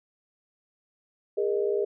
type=tone cluster; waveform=sine; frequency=408.8 / 468.3 / 618 Hz; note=G#4 / A#4 / D#5; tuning=-27 / +8 / -12 cents; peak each=-25 / -29 / -33 dBFS; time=1.37-1.85 s; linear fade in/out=10 ms; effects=none